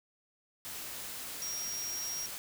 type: tone in noise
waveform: sine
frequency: 5630 Hz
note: F8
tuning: 13 cents sharp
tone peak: -36 dBFS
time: 1.42-2.26 s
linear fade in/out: 0 ms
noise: white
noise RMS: -42 dBFS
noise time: 0.65-2.38 s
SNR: +3 dB
effects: none